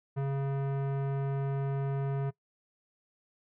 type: tone with tanh clipping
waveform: sine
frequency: 137.7 Hz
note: C#3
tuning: 11 cents flat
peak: -31 dBFS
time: 0.16-2.31 s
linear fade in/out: 20 ms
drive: 18 dB
effects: noise-tail reverb RT60 0.1 s tail -21 dB re dry